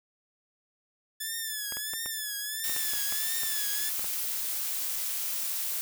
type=tone with vibrato; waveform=5% pulse; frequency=1736 Hz; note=A6; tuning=24 cents flat; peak=-22 dBFS; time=1.2-3.9 s; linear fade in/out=10 ms; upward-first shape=triangle; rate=1.5 Hz; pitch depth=98 cents each way
type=clicks; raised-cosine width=0.5 ms; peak=-25 dBFS; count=11; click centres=1.723 / 1.77 / 1.936 / 2.06 / 2.696 / 2.764 / 2.935 / 3.124 / 3.433 / 3.994 / 4.044 s
type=noise; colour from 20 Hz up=blue; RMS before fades=-32 dBFS; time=2.64-5.81 s; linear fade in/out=0 ms
effects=none